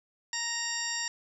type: harmonic tone with a mistuned harmonic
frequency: 932.3 Hz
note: A#5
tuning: in tune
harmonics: 1 / 2 / 3 / 4 / 5 / 6 / 8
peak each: -43 / -36 / -43 / -43 / -40 / -35 / -37 dBFS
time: 0.33-1.08 s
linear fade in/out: 2 ms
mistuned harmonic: 8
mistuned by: -29 cents
effects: 11-bit